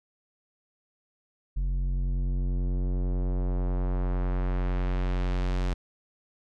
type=tone with low-pass filter sweep; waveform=square; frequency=45.46 Hz; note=F#1; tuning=30 cents flat; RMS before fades=-27 dBFS; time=1.56-5.74 s; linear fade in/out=10 ms; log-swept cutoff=110 to 5900 Hz; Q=0.77; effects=none